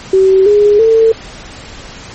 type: tone with pitch steps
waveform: sine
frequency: 381.6 / 413.7 / 448.6 Hz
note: G4 / G#4 / A4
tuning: -47 / -7 / +34 cents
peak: -4 dBFS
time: 0.13-1.12 s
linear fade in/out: 5 ms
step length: 330 ms
effects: pink hiss -31 dBFS RMS until 2.14 s + MP3 32 kbps